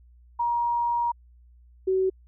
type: tone pair in turn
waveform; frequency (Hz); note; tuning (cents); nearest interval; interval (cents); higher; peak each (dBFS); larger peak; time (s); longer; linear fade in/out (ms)
sine; 948 / 377.8; A#5 / F#4; +29 / +36; octave + major third; 1593; first; -22 / -20; second; 0.39-1.12 / 1.87-2.1; first; 10
effects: added 60 Hz sine -51 dBFS peak until 2.27 s